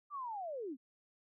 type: linear sweep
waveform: sine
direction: down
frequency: 1200 to 233.1 Hz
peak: -39 dBFS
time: 0.1-0.77 s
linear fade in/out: 50 ms
effects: none